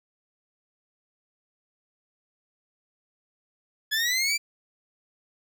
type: linear sweep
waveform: 20% pulse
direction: up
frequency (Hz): 1694 to 2364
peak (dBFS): -18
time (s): 3.91-4.38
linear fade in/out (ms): 20
effects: none